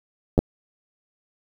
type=clicks; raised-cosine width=2 ms; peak=-4 dBFS; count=2; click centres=0.379 / 0.39 s; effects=7-bit